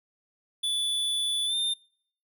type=tone with pitch glide; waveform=square; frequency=3466 to 3611 Hz; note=A7 to A7; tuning=-27 to +44 cents; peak=-26 dBFS; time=0.63-1.74 s; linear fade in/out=10 ms; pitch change=+71 cents; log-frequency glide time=1.46-1.55 s; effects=noise-tail reverb RT60 0.6 s tail -25 dB re dry